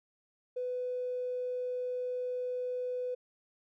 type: tone with tanh clipping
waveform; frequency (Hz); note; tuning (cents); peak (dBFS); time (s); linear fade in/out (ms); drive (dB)
triangle; 499.2; B4; +19; -32; 0.56-3.15; 10; 2
effects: none